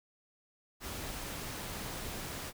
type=noise; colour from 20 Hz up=pink; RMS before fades=-41 dBFS; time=0.8-2.53 s; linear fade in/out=50 ms; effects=none